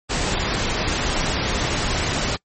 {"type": "noise", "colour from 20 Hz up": "pink", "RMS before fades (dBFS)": -22, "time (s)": [0.09, 2.37], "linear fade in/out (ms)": 20, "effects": ["noise-tail reverb RT60 0.1 s tail -23 dB re dry", "MP3 32 kbps"]}